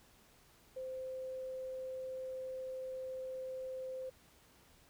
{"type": "tone", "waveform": "sine", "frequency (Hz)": 519, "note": "C5", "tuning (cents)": -14, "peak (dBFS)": -40, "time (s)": [0.76, 4.1], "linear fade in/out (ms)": 10, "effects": ["pink hiss -65 dBFS RMS until 4.89 s"]}